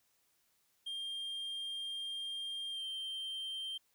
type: tone with pitch glide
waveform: triangle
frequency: 3200 to 3145 Hz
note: G7 to G7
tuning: +35 to +5 cents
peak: -37 dBFS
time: 0.86-3.78 s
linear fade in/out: 10 ms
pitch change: -30 cents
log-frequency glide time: 2.71-2.82 s
effects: white hiss -75 dBFS RMS until 3.94 s